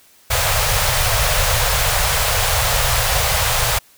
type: band-stop noise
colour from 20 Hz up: pink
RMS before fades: -17 dBFS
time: 0.3-3.79 s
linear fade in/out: 10 ms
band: 140 to 490 Hz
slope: 48 dB/octave
effects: white hiss -51 dBFS RMS until 3.97 s